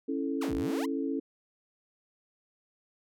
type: chord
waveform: sine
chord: A major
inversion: first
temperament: just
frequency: 275 / 330 / 440 Hz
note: C#4 / E4 / A4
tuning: -14 / +2 / 0 cents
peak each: -31 / -35 / -36 dBFS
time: 0.08-1.2 s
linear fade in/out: 10 ms
type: exponential two-way sweep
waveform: sawtooth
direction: down then up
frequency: 1661.2 to 44.39 to 1114 Hz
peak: -32 dBFS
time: 0.41-0.86 s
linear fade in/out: 10 ms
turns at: 0.54 s
effects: none